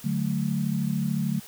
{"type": "chord", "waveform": "sine", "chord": "D major", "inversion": "none", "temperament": "equal with one note detuned", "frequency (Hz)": [146.83, 185, 218.5], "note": ["D3", "F#3", "A3"], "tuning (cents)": [0, 0, -12], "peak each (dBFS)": -28, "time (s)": [0.04, 1.4], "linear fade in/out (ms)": 10, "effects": ["white hiss -46 dBFS RMS until 1.47 s"]}